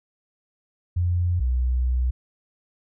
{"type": "tone pair in turn", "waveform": "sine", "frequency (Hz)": [88, 62.47], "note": ["F2", "B1"], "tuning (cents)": [14, 20], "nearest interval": "tritone", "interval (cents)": 594, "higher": "first", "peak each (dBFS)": -19, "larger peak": "neither", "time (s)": [[0.96, 1.4], [1.4, 2.11]], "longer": "second", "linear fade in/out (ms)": 10, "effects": []}